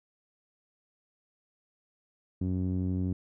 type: tone with low-pass filter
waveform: sawtooth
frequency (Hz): 92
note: F#2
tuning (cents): -9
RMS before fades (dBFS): -30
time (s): 2.41-3.13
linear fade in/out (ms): 5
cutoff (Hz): 260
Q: 2.2
effects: none